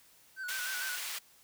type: tone with vibrato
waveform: triangle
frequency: 1506 Hz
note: F#6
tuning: 30 cents sharp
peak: -35 dBFS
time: 0.36-0.99 s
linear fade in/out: 50 ms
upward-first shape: square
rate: 6.6 Hz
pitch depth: 44 cents each way
type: high-pass noise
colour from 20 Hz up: pink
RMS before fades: -39 dBFS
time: 0.48-1.19 s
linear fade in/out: 10 ms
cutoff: 1700 Hz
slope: 12 dB/octave
effects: white hiss -62 dBFS RMS until 1.43 s